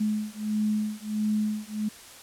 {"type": "beating tone pair", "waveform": "sine", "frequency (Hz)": [212.2, 213.7], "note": ["G#3", "G#3"], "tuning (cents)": [38, 50], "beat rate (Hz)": 1.5, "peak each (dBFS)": -28, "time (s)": [0, 1.89], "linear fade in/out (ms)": 10, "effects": ["white hiss -47 dBFS RMS until 2.22 s", "low-pass 11000 Hz 12 dB/octave"]}